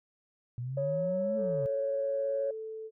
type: exponential two-way sweep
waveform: sine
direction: up then down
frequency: 118.3 to 220 to 129 Hz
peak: -33 dBFS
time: 0.58-1.66 s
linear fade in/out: 0 ms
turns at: 1.37 s
type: tone with vibrato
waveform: sine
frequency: 554.4 Hz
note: C#5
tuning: in tune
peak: -28 dBFS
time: 0.77-2.51 s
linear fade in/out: 5 ms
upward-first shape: sine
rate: 19 Hz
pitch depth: 11 cents each way
type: tone with tremolo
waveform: sine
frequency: 440 Hz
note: A4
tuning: in tune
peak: -36 dBFS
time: 1.35-2.91 s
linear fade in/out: 50 ms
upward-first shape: sine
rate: 1.1 Hz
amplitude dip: 25%
effects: tanh soft clip ceiling -20 dBFS